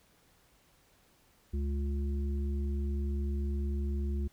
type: harmonic tone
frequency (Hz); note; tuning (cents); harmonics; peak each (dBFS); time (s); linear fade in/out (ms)
70.4; C#2; +27; 1 / 3 / 5; -30 / -40 / -44; 1.53-4.28; 10
effects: pink hiss -66 dBFS RMS until 4.32 s

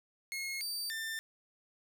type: tone with pitch steps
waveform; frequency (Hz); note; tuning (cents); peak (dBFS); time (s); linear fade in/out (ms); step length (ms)
sawtooth; 2161 / 4640 / 1790; C#7 / D8 / A6; -45 / -22 / +29; -33; 0.32-1.19; 0; 290
effects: none

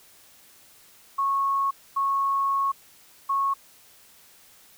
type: tone bursts at uneven times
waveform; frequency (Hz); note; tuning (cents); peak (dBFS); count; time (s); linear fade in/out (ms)
sine; 1100; C#6; -14; -21; 3; 1.18-1.71 / 1.96-2.72 / 3.29-3.54; 10
effects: white hiss -54 dBFS RMS until 4.77 s

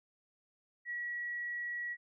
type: tone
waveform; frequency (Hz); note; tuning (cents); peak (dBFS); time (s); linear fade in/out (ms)
sine; 1924; B6; -46; -36; 0.85-1.97; 50
effects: none

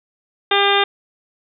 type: harmonic tone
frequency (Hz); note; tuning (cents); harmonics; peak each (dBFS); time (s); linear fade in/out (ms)
400.6; G4; +38; 1 / 2 / 3 / 4 / 5 / 6 / 7 / 8 / 9; -19 / -19 / -21 / -22 / -24 / -25 / -25 / -25 / -20; 0.51-0.84; 5
effects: none

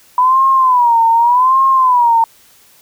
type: tone with vibrato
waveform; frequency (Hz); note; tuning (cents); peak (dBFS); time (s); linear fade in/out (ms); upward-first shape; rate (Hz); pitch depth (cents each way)
sine; 987.8; B5; 0; -7; 0.18-2.24; 2; sine; 0.85; 140
effects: white hiss -47 dBFS RMS until 2.81 s

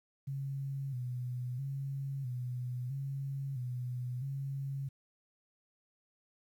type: tone with vibrato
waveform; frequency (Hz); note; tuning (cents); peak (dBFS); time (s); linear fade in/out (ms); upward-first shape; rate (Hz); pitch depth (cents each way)
sine; 130.81; C3; 0; -35; 0.27-4.89; 10; square; 0.76; 85
effects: 11-bit

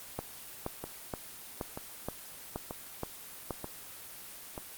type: two click trains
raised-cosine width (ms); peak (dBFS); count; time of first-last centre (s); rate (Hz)
1; -19 / -23; 8 / 5; 0.19-3.508 / 0.84-4.578; 2.11 / 1.07
effects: white hiss -47 dBFS RMS until 4.77 s + Opus 24 kbps

